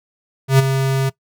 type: tone with ADSR envelope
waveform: square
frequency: 134.4 Hz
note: C3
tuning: 47 cents sharp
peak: -7 dBFS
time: 0.48-1.1 s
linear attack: 110 ms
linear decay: 18 ms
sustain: -9 dB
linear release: 16 ms
effects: noise-tail reverb RT60 0.1 s tail -19 dB re dry